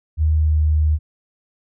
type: tone with pitch glide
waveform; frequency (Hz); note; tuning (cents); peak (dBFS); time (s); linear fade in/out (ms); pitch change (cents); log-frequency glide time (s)
sine; 77.78 to 76.8; D#2 to D#2; 0 to -22; -13; 0.17-0.99; 50; -22; 0.34-0.6
effects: none